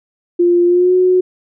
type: tone with pitch glide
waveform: sine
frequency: 349.2 to 366.6 Hz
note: F4 to F#4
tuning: 0 to -16 cents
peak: -8 dBFS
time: 0.39-1.21 s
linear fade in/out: 10 ms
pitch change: +84 cents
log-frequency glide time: 0.66-0.94 s
effects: none